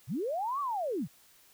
sine linear two-way sweep, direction up then down, 89.8 to 1174.7 to 104.6 Hz, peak -30 dBFS, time 0.07-1.08 s, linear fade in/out 50 ms, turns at 0.6 s, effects white hiss -61 dBFS RMS until 1.53 s

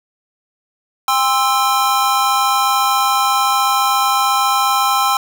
square chord, C major, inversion second, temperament equal with one note detuned, 801.9 / 1046.5 / 1318.5 Hz, G5 / C6 / E6, +39 / 0 / 0 cents, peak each -18 dBFS, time 1.08-5.17 s, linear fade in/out 2 ms, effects 8-bit

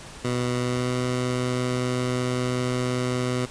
15% pulse tone with pitch glide, 123.47 to 125.27 Hz, B2 to B2, 0 to +25 cents, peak -17 dBFS, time 0.24-3.46 s, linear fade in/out 10 ms, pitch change +25 cents, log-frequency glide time 0.55-0.94 s, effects pink hiss -42 dBFS RMS until 3.5 s + resampled to 22050 Hz

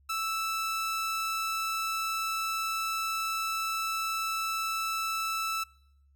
sawtooth tone, 1318.5 Hz, E6, in tune, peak -26 dBFS, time 0.09-5.64 s, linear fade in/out 10 ms, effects noise-tail reverb RT60 0.8 s tail -26 dB re dry + added 69 Hz sine -60 dBFS peak until 6.15 s

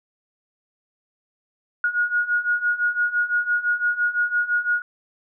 sine beating tone pair, 1440 / 1445.9 Hz, F#6 / F#6, -47 / -40 cents, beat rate 5.9 Hz, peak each -24 / -21 dBFS, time 1.84-4.82 s, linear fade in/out 2 ms, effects none

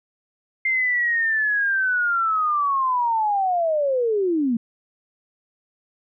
sine linear sweep, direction down, 2102 to 220 Hz, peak -18 dBFS, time 0.65-4.57 s, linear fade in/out 5 ms, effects none

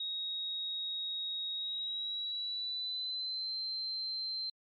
sine tone with pitch glide, 3775 to 4117 Hz, A#7 to C8, +21 to -29 cents, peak -35 dBFS, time 0-4.5 s, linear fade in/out 5 ms, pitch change +150 cents, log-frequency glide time 1.53-3.55 s, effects AAC 64 kbps

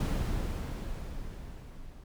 brown noise with level ramp, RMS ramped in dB -27 to -49 dBFS, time 0-2.04 s, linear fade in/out 5 ms, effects none

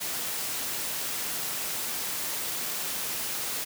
white noise, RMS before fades -32 dBFS, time 0-3.65 s, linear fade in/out 20 ms, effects high-pass 100 Hz 12 dB/octave

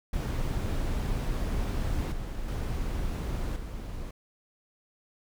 brown noise with level steps, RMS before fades -29 / -35 / -31 / -37 dBFS, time 0.13-4.11 s, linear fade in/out 5 ms, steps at 2.12 / 2.48 / 3.56 s, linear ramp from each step 2 ms, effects none

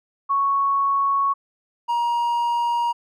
sine / triangle tone pair in turn, 1108.7 / 947.1 Hz, C#6 / A#5, 0 / +27 cents, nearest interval minor third, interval 273 cents, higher first, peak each -17 dBFS, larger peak neither, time 0.29-1.34 / 1.88-2.93 s, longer neither, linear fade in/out 20 ms, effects none

